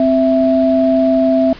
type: tone pair together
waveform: sine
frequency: 261.6 / 659.2 Hz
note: C4 / E5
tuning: 0 / 0 cents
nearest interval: octave + major third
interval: 1600 cents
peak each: -12 dBFS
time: 0-1.53 s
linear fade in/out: 2 ms
effects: pink hiss -35 dBFS RMS until 1.59 s + resampled to 11025 Hz